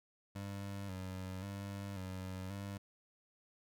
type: tone with vibrato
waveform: 25% pulse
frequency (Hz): 96.4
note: G2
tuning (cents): -28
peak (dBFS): -38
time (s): 0.35-2.78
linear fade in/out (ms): 10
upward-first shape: square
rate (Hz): 0.93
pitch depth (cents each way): 54
effects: none